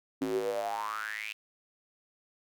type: tone with high-pass filter sweep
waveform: square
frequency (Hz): 53.6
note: A1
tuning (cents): -45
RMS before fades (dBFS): -34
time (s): 0.21-1.33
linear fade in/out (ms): 10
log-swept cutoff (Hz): 280 to 2700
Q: 9.9
effects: none